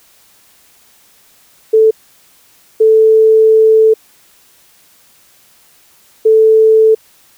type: tone bursts at uneven times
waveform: sine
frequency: 440 Hz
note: A4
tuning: in tune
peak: -4 dBFS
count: 3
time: 1.73-1.91 / 2.8-3.94 / 6.25-6.95 s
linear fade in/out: 10 ms
effects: white hiss -48 dBFS RMS until 7.37 s